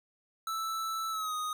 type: tone with pitch glide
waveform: square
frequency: 1318.5 to 1245.2 Hz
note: E6 to D#6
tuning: 0 to +1 cents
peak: -33 dBFS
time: 0.47-1.53 s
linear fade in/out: 2 ms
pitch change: -99 cents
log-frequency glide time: 1.1-1.34 s
effects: none